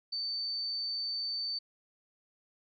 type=tone; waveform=sine; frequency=4556 Hz; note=C#8; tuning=47 cents sharp; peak=-32 dBFS; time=0.12-1.59 s; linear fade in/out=10 ms; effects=MP3 96 kbps